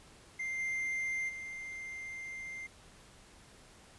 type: tone with level steps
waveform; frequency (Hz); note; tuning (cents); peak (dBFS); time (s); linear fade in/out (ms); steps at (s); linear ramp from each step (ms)
triangle; 2095; C7; +2; -33 / -31 / -39; 0.39-2.67; 10; 0.58 / 1.28; 20
effects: pink hiss -58 dBFS RMS until 3.98 s + resampled to 24000 Hz